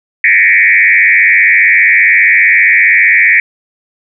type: tone with frequency modulation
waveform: sine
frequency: 2071 Hz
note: C7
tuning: 18 cents flat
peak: -4 dBFS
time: 0.24-3.4 s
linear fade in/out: 2 ms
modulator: 95.1 Hz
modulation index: 3.1
effects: none